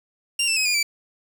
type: tone with pitch steps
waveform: 20% pulse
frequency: 2783 / 2660 / 2543 / 2431 / 2324 Hz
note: F7 / E7 / D#7 / D#7 / D7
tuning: -7 / +15 / +37 / -41 / -19 cents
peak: -14 dBFS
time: 0.39-0.83 s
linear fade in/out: 5 ms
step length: 88 ms
effects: 7-bit